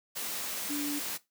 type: tone in noise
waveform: sine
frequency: 290.2 Hz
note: D4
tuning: 21 cents flat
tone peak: -31 dBFS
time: 0.69-1 s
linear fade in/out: 20 ms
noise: white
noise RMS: -36 dBFS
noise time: 0.15-1.18 s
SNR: +2 dB
effects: noise-tail reverb RT60 0.2 s tail -18 dB re dry + high-pass 150 Hz 12 dB/octave